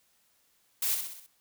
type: noise with echo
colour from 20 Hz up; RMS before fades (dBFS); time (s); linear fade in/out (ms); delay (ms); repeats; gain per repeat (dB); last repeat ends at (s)
blue; -29; 0.82-0.95; 5; 63; 5; -5; 1.265
effects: white hiss -69 dBFS RMS until 1.4 s